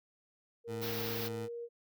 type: tone with pitch glide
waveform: sine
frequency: 466.2 to 471.1 Hz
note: A#4 to A#4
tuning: 0 to +18 cents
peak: -39 dBFS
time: 0.64-1.69 s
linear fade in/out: 50 ms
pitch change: +18 cents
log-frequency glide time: 1.23-1.53 s
type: tone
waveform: 20% pulse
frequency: 110 Hz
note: A2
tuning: in tune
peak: -35 dBFS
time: 0.67-1.49 s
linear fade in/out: 50 ms
type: band-stop noise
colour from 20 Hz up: white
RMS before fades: -40 dBFS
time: 0.81-1.29 s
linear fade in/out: 20 ms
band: 5600 to 13000 Hz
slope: 48 dB/octave
effects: none